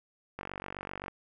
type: click train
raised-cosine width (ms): 0.5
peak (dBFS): -23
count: 34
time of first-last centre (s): 0.39-1.082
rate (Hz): 47.7
effects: none